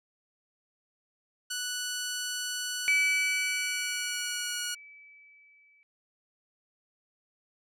10% pulse tone with pitch glide, 1480 to 1452.1 Hz, F#6 to F#6, 0 to -33 cents, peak -23 dBFS, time 1.5-4.75 s, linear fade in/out 10 ms, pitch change -33 cents, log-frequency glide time 3.43-4.62 s
sine tone with exponential decay, 2300 Hz, D7, 37 cents flat, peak -21 dBFS, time 2.88-5.83 s, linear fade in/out 0 ms, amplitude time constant 640 ms
effects none

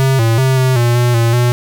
square tone with pitch steps, 133.5 / 113.9 / 131.8 / 129.9 / 119.4 / 121.4 / 116 / 121.7 Hz, C3 / A#2 / C3 / C3 / A#2 / B2 / A#2 / B2, +35 / -40 / +13 / -12 / +42 / -29 / -8 / -25 cents, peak -10 dBFS, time 0-1.52 s, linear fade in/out 0 ms, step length 190 ms, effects none

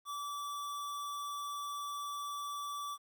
square tone, 1156 Hz, D6, 28 cents flat, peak -39 dBFS, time 0.05-2.98 s, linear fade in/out 50 ms, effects 12-bit

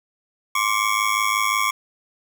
25% pulse ring-modulated tone, 1108.7 Hz, C#6, in tune, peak -12 dBFS, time 0.55-1.71 s, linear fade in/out 5 ms, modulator 52.8 Hz, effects none

